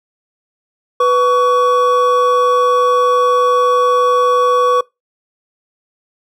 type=tone pair together; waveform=triangle; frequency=495.3 / 1127.1 Hz; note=B4 / C#6; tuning=+5 / +28 cents; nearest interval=octave + major second; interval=1423 cents; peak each=-10 dBFS; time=1-4.81 s; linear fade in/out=5 ms; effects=noise-tail reverb RT60 0.2 s tail -22 dB re dry